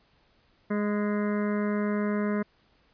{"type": "harmonic tone with a mistuned harmonic", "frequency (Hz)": 207.7, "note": "G#3", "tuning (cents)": 0, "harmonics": [1, 2, 3, 5, 6, 7, 8, 9, 10], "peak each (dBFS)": [-26, -32, -36, -40, -42, -43, -44, -45, -46], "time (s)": [0.7, 2.43], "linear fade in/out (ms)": 10, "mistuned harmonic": 5, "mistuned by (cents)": -19, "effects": ["pink hiss -65 dBFS RMS until 2.93 s", "resampled to 11025 Hz"]}